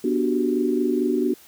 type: chord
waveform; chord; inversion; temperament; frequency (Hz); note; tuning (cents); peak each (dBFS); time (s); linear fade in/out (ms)
sine; G major seventh; first; just; 245 / 294 / 367.5 / 392; B3 / D4 / F#4 / G4; -14 / +2 / -12 / 0; -24 / -24 / -23 / -29; 0.04-1.34; 5
effects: white hiss -50 dBFS RMS until 1.47 s